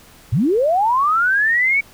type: linear sweep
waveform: sine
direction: up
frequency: 90.3 to 2275 Hz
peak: -13 dBFS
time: 0.32-1.81 s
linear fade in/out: 10 ms
effects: pink hiss -46 dBFS RMS until 1.93 s